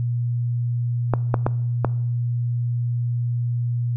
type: clicks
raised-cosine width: 1 ms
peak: -5 dBFS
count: 4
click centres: 1.137 / 1.342 / 1.465 / 1.847 s
effects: noise-tail reverb RT60 0.8 s tail -20 dB re dry + added 120 Hz sine -20 dBFS peak until 3.96 s